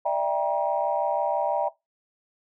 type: chord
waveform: sine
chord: E half-diminished seventh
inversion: third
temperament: just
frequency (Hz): 593.3 / 659.3 / 791.1 / 949.3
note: D5 / E5 / G5 / Bb5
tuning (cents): +18 / 0 / +16 / +31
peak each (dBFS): -27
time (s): 0.05-1.69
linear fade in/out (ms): 10
effects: noise-tail reverb RT60 0.2 s tail -20 dB re dry + tanh soft clip ceiling -11 dBFS